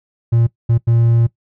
triangle tone bursts at uneven times, 116.54 Hz, A#2, in tune, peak -8 dBFS, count 3, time 0.32-0.47 / 0.69-0.78 / 0.87-1.27 s, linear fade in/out 10 ms, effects noise-tail reverb RT60 0.1 s tail -18 dB re dry

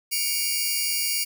10% pulse tone cluster, 2228 / 2348 / 2814 / 4609 / 4896 Hz, C#7 / D7 / F7 / D8 / D#8, +8 / -1 / +12 / -33 / -29 cents, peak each -22 dBFS, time 0.11-1.25 s, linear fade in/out 20 ms, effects none

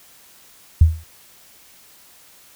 sine tone with exponential decay, 80.4 Hz, E2, 43 cents flat, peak -4 dBFS, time 0.81-1.04 s, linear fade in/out 5 ms, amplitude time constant 50 ms, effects white hiss -49 dBFS RMS until 2.55 s

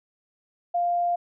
sine tone, 698.5 Hz, F5, in tune, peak -21 dBFS, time 0.74-1.16 s, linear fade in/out 10 ms, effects none

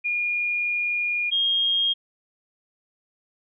sine tone pair in turn, 2428 / 3241 Hz, D#7 / G#7, -43 / -43 cents, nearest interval perfect fourth, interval 500 cents, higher second, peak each -22 / -19 dBFS, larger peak second, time 0.04-1.31 / 1.31-1.94 s, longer first, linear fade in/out 20 ms, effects none

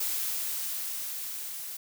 blue noise with level ramp, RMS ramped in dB -30 to -39 dBFS, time 0-1.77 s, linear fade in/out 5 ms, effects none

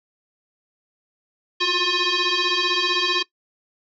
sine tone with frequency modulation, 347.7 Hz, F4, 8 cents flat, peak -18 dBFS, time 1.6-3.23 s, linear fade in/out 10 ms, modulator 711 Hz, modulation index 6.1, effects noise-tail reverb RT60 0.1 s tail -19 dB re dry

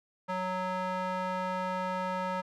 square tone with band-pass filter, 184.8 Hz, F#3, 2 cents flat, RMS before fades -33 dBFS, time 0.28-2.42 s, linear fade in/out 20 ms, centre 1000 Hz, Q 1.5, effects none

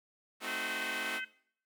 5% pulse chord, A diminished seventh, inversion none, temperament equal with one note detuned, 218.2 / 261.6 / 311.1 / 370 Hz, A3 / C4 / Eb4 / Gb4, -14 / 0 / 0 / 0 cents, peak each -32 dBFS, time 0.4-1.21 s, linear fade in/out 50 ms
harmonic tone, 513 Hz, C5, 34 cents flat, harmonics 3 / 4 / 5 / 6, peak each -38 / -42 / -44 / -47 dBFS, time 0.47-1.25 s, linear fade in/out 10 ms
effects noise-tail reverb RT60 0.6 s tail -19 dB re dry

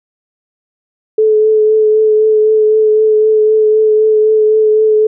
sine tone with vibrato, 432 Hz, A4, 32 cents flat, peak -6 dBFS, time 1.18-5.07 s, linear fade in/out 5 ms, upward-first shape triangle, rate 3.9 Hz, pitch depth 20 cents each way, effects none

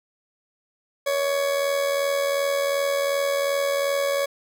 40% pulse tone with amplitude modulation, 560 Hz, C#5, 18 cents sharp, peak -18 dBFS, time 1.06-4.26 s, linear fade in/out 10 ms, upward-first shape sine, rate 82.7 Hz, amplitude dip 50%, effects none

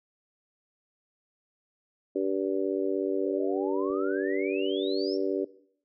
harmonic tone, 96.6 Hz, G2, 25 cents flat, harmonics 3 / 4 / 5 / 6, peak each -30 / -28 / -33 / -35 dBFS, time 2.15-5.45 s, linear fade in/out 10 ms
sine exponential sweep, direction up, 476.3 to 5588 Hz, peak -37 dBFS, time 3.2-5.18 s, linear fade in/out 50 ms
click, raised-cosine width 2 ms, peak -37 dBFS, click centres 3.903 s
effects noise-tail reverb RT60 0.6 s tail -18 dB re dry

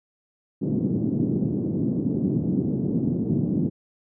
pink band-pass noise, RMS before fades -24 dBFS, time 0.61-3.7 s, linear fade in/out 20 ms, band 140 to 320 Hz, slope 24 dB/octave, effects none

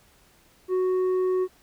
sine tone with tanh clipping, 370 Hz, F#4, in tune, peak -22 dBFS, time 0.68-1.48 s, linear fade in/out 50 ms, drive 5 dB, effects pink hiss -59 dBFS RMS until 1.62 s

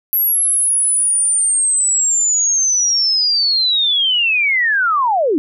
sine linear sweep, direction down, 11700 to 273.1 Hz, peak -12 dBFS, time 0.13-5.38 s, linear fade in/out 0 ms, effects none

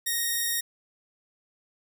5% pulse tone, 1864.7 Hz, A#6, in tune, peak -15 dBFS, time 0.06-0.61 s, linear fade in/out 10 ms, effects none

